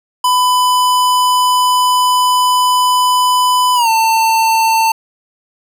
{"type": "tone with pitch glide", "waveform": "square", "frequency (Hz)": [1000, 896.1], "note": ["B5", "A5"], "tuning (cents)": [21, 31], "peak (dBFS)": -10, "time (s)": [0.24, 4.92], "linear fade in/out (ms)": 5, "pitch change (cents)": -190, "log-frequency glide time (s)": [3.75, 3.89], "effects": []}